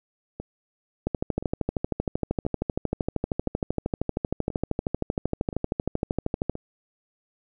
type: two click trains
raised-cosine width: 2 ms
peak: -11 / -20 dBFS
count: 71 / 7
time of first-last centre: 1.07-6.496 / 0.4-6.554 s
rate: 12.9 / 0.975 Hz
effects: none